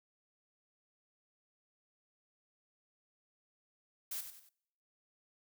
blue noise with echo, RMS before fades -40 dBFS, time 4.11-4.21 s, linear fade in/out 5 ms, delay 94 ms, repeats 3, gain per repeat -8 dB, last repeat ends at 4.492 s, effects noise-tail reverb RT60 0.8 s tail -26 dB re dry

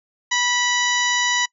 harmonic tone with a mistuned harmonic, 978 Hz, B5, 17 cents flat, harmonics 1 / 2 / 3 / 4 / 5 / 6 / 7, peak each -25 / -21 / -26 / -26 / -34 / -27 / -29 dBFS, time 0.31-1.46 s, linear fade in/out 10 ms, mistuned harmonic 3, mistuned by +26 cents, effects noise-tail reverb RT60 0.1 s tail -24 dB re dry

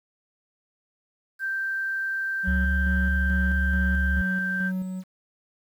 sine tone, 1568 Hz, G6, in tune, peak -25 dBFS, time 1.39-4.72 s, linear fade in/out 50 ms
triangle tone with tremolo, 186.1 Hz, F#3, 10 cents sharp, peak -23 dBFS, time 2.43-5.04 s, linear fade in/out 50 ms, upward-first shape square, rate 2.3 Hz, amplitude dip 40%
sine tone with vibrato, 69.3 Hz, C#2, in tune, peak -21 dBFS, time 2.47-4.22 s, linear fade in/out 10 ms, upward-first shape square, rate 4.9 Hz, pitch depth 11 cents each way
effects tanh soft clip ceiling -13 dBFS + 9-bit

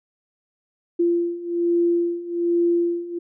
sine beating tone pair, 343.1 / 344.3 Hz, F4 / F4, -31 / -25 cents, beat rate 1.2 Hz, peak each -23 / -20 dBFS, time 0.99-3.19 s, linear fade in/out 10 ms, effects none

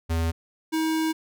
square tone pair in turn, 82.41 / 318.6 Hz, E2 / D#4, 0 / +41 cents, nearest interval octave + major seventh, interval 2341 cents, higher second, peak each -23 dBFS, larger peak neither, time 0.09-0.32 / 0.72-1.13 s, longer second, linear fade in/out 20 ms, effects none

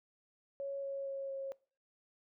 sine tone with pitch steps, 554.4 / 550.6 / 546.8 / 543 Hz, C#5 / C#5 / C#5 / C#5, 0 / -12 / -24 / -36 cents, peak -37 dBFS, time 0.6-1.52 s, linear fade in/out 0 ms, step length 230 ms, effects noise-tail reverb RT60 0.4 s tail -23 dB re dry

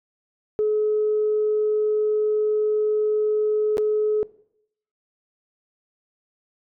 sine tone with dropouts, 426.1 Hz, G#4, 44 cents sharp, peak -17 dBFS, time 0.59-4.23 s, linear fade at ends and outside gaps 0 ms, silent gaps 3.771-3.781 s, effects noise-tail reverb RT60 0.7 s tail -20 dB re dry + tanh soft clip ceiling -13 dBFS

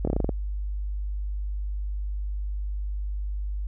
slowing click train, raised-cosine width 2 ms, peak -12 dBFS, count 8, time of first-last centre 0.05-0.292 s, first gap 24 ms, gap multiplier 1.12, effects added 50 Hz sine -27 dBFS peak until 3.67 s

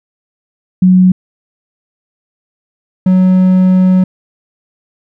sine / triangle tone pair in turn, 184.1 / 185.27 Hz, F#3 / F#3, -8 / +3 cents, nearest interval unison, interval 11 cents, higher second, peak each -3 dBFS, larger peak neither, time 0.82-1.12 / 3.06-4.04 s, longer second, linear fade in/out 5 ms, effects none

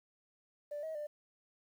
sine tone with pitch steps, 587 / 636 / 595 Hz, D5 / D#5 / D5, -1 / +38 / +22 cents, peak -37 dBFS, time 0.71-1.07 s, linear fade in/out 10 ms, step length 120 ms, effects tanh soft clip ceiling -34 dBFS + 11-bit

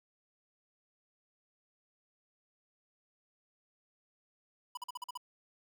square tone bursts, 987.8 Hz, B5, in tune, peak -39 dBFS, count 7, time 4.75-5.175 s, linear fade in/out 5 ms, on 23 ms, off 44 ms, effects none

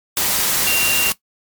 sine tone in noise, 2769 Hz, F7, 15 cents flat, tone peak -17 dBFS, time 0.67-1.1 s, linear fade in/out 0 ms, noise white, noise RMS -18 dBFS, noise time 0.17-1.12 s, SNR -2 dB, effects noise-tail reverb RT60 0.1 s tail -17 dB re dry + MP3 96 kbps

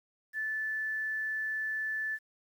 sine tone with quantisation, 1748 Hz, A6, 12 cents flat, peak -31 dBFS, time 0.33-2.19 s, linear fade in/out 50 ms, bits 10, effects none

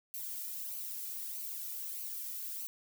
violet noise with flanger, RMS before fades -41 dBFS, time 0.14-2.67 s, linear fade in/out 0 ms, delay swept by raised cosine 0.56 to 1.86 ms, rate 1.6 Hz, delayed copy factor -0.6, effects none

